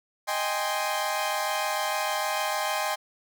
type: chord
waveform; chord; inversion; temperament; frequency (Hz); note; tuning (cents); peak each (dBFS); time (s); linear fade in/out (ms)
sawtooth; Ab major seventh; second; equal; 622.3 / 784 / 830.6 / 1046.5; Eb5 / G5 / Ab5 / C6; 0 / 0 / 0 / 0; -28; 0.27-2.96; 20
effects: none